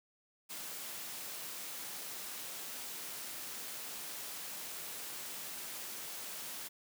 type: noise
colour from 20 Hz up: white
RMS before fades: -44 dBFS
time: 0.49-6.69 s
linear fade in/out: 20 ms
effects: high-pass 150 Hz 12 dB/octave